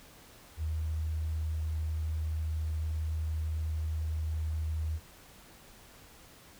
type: tone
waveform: sine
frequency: 78.7 Hz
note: D#2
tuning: 20 cents sharp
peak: -30 dBFS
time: 0.57-5 s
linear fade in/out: 50 ms
effects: pink hiss -55 dBFS RMS until 6.59 s